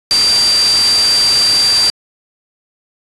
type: tone in noise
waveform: sine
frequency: 4699 Hz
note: D8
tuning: in tune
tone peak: -9 dBFS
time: 0.11-1.9 s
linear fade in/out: 0 ms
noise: white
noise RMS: -17 dBFS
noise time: 0.11-1.9 s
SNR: +5 dB
effects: resampled to 24000 Hz